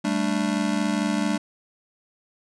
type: chord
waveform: square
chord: G suspended second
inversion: none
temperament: just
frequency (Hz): 196 / 220.5 / 294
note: G3 / A3 / D4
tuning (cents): 0 / +4 / +2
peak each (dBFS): -27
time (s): 0.04-1.38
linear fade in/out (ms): 10
effects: resampled to 22050 Hz